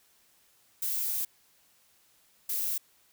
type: noise bursts at uneven times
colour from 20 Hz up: violet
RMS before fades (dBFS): -31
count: 2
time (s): 0.82-1.25 / 2.49-2.78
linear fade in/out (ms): 5
effects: white hiss -65 dBFS RMS until 3.12 s